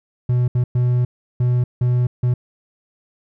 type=tone bursts at uneven times; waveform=triangle; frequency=123.47 Hz; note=B2; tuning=in tune; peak=-12 dBFS; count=6; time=0.29-0.48 / 0.55-0.64 / 0.75-1.05 / 1.4-1.64 / 1.81-2.07 / 2.23-2.34 s; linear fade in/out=5 ms; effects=none